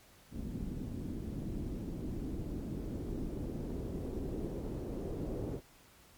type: noise with low-pass filter sweep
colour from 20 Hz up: pink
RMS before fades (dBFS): -39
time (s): 0.31-5.61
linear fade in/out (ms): 50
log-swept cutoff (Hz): 240 to 430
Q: 1.8
effects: pink hiss -61 dBFS RMS until 6.17 s + MP3 96 kbps